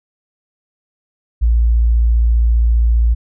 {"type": "tone", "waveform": "sine", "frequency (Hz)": 57.5, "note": "A#1", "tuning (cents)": -23, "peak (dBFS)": -9, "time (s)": [1.41, 3.15], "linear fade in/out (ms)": 20, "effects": []}